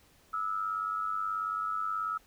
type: tone with amplitude modulation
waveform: sine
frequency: 1300 Hz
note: E6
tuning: 24 cents flat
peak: -27 dBFS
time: 0.33-2.18 s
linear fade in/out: 10 ms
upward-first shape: sine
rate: 98.5 Hz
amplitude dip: 70%
effects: pink hiss -63 dBFS RMS until 2.26 s